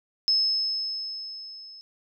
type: tone with level ramp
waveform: sine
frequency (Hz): 5200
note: E8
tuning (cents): -24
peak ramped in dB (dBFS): -18 to -43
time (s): 0.28-1.81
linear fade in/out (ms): 0
effects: none